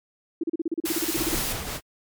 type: tone bursts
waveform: sine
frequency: 328.4 Hz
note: E4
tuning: 6 cents flat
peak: -22 dBFS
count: 16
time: 0.41-1.351 s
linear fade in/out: 5 ms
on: 26 ms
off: 35 ms
type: noise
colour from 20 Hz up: white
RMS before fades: -29 dBFS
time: 0.85-1.53 s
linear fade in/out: 10 ms
type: noise with tremolo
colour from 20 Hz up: pink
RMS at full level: -30 dBFS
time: 1.14-1.81 s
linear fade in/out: 50 ms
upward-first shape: sine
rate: 5.5 Hz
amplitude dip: 35%
effects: MP3 96 kbps